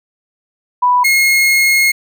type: tone pair in turn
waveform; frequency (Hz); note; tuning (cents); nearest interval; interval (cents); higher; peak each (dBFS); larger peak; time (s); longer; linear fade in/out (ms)
sine / 40% pulse; 987.8 / 2156; B5 / C#7; 0 / -49; octave + major second; 1351; second; -8; neither; 0.82-1.04 / 1.04-1.92; second; 10
effects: none